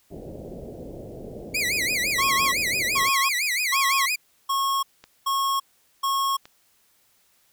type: low-pass noise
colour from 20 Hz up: white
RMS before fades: -38 dBFS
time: 0.1-3.1 s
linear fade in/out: 20 ms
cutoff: 620 Hz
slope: 48 dB/octave
type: tone with vibrato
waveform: sawtooth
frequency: 2200 Hz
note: C#7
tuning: 14 cents flat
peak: -19 dBFS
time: 1.54-4.16 s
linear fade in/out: 10 ms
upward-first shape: sine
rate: 5.9 Hz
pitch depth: 230 cents each way
type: tone bursts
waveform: square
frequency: 1092 Hz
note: C#6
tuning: 26 cents flat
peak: -22 dBFS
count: 6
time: 2.18-6.37 s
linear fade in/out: 10 ms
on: 340 ms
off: 430 ms
type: clicks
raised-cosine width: 0.2 ms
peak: -26 dBFS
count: 2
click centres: 5.04 / 6.455 s
effects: white hiss -63 dBFS RMS until 7.52 s